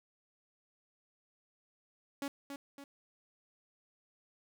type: tone with echo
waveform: sawtooth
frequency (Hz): 280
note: C#4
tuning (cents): +18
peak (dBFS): -32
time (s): 2.22-2.28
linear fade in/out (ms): 2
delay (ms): 280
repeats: 2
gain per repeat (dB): -6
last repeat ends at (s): 2.84
effects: none